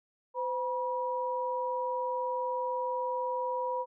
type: tone pair together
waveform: sine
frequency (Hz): 511 / 967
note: C5 / B5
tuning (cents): -41 / -37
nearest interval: major seventh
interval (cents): 1104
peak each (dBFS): -33 / -32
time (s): 0.34-3.86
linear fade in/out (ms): 50
effects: none